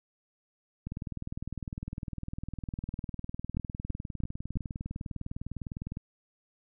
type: two click trains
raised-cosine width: 5 ms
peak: -24 / -18 dBFS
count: 102 / 4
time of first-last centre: 0.87-5.971 / 3.57-4.57 s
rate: 19.8 / 3 Hz
effects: none